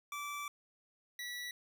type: tone pair in turn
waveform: 25% pulse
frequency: 1162 / 1949.5 Hz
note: D6 / B6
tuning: -19 / -23 cents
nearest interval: major sixth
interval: 896 cents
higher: second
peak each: -36 / -37 dBFS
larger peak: first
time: 0.12-0.48 / 1.19-1.51 s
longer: first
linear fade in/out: 2 ms
effects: none